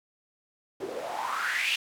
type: noise with band-pass filter sweep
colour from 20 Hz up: white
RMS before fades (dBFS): -31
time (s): 0.8-1.76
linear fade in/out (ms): 5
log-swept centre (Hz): 350 to 3000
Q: 5.9
effects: none